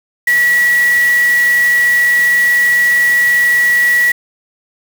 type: tone in noise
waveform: sine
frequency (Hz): 1935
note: B6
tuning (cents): -36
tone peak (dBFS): -8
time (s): 0.27-4.12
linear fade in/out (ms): 5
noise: white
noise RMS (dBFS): -25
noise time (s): 0.27-4.12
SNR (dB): +14
effects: none